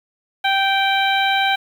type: harmonic tone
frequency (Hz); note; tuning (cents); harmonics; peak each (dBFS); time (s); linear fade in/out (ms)
781; G5; -7; 1 / 2 / 3 / 4 / 5; -18 / -21 / -23 / -24 / -25; 0.44-1.56; 10
effects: 7-bit